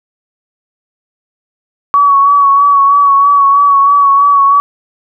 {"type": "tone with vibrato", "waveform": "sine", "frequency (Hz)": 1126, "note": "C#6", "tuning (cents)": 27, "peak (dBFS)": -4, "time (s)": [1.94, 4.6], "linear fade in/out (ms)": 0, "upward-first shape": "sine", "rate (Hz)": 3.1, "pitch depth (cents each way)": 30, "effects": []}